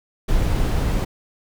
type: noise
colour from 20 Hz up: brown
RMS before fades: -19 dBFS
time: 0.28-1.05 s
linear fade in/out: 10 ms
effects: none